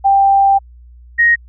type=tone pair in turn; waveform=sine; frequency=788 / 1874.2 Hz; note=G5 / A#6; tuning=+9 / +9 cents; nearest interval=octave + minor third; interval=1500 cents; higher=second; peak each=-7 dBFS; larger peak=neither; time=0.04-0.59 / 1.18-1.36 s; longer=first; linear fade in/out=20 ms; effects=added 60 Hz sine -37 dBFS peak until 1.48 s